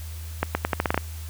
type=accelerating click train; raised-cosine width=0.5 ms; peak=-6 dBFS; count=9; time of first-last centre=0.43-0.977 s; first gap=120 ms; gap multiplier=0.83; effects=added 80 Hz sine -33 dBFS peak until 1.29 s + white hiss -45 dBFS RMS until 1.29 s